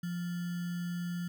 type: tone with sample-and-hold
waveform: sine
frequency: 174.61 Hz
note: F3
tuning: in tune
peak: -33 dBFS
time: 0.03-1.28 s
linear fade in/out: 5 ms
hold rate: 1575 Hz
effects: none